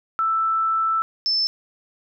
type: tone pair in turn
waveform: sine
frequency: 1323 / 5277 Hz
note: E6 / E8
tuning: +6 / +1 cents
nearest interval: 2 octaves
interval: 2395 cents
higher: second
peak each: -18 dBFS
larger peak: neither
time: 0.19-1.02 / 1.26-1.47 s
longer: first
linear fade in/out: 0 ms
effects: none